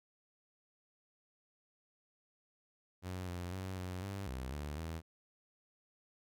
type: tone with pitch steps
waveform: sawtooth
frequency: 91.8 / 88.6 / 94.3 / 91.3 / 98.4 / 64.3 / 73.6 / 81.3 Hz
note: F#2 / F2 / F#2 / F#2 / G2 / C2 / D2 / E2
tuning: -13 / +25 / +33 / -23 / +7 / -30 / +4 / -23 cents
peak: -36 dBFS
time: 3.02-5.02 s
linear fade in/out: 50 ms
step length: 250 ms
effects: none